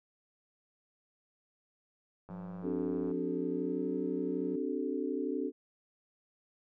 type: click train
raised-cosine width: 1 ms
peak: -36 dBFS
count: 82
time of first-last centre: 2.29-3.113 s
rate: 98.4 Hz
type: tone with pitch glide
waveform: triangle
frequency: 177.6 to 183.33 Hz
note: F3 to F#3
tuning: +29 to -16 cents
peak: -39 dBFS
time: 2.3-4.56 s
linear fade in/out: 5 ms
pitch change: +55 cents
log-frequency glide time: 3.52-3.84 s
type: chord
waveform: sine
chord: D dominant seventh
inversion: third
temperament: equal with one note detuned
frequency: 261.6 / 293.7 / 378.9 / 440 Hz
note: C4 / D4 / F#4 / A4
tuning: 0 / 0 / +41 / 0 cents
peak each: -37 / -36 / -38 / -38 dBFS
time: 2.62-5.52 s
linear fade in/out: 50 ms
effects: none